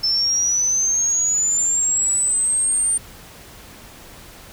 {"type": "linear sweep", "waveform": "sine", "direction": "up", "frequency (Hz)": [5274, 8900], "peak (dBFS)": -16, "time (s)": [0.03, 2.98], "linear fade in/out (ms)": 10, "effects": ["pink hiss -42 dBFS RMS until 4.52 s"]}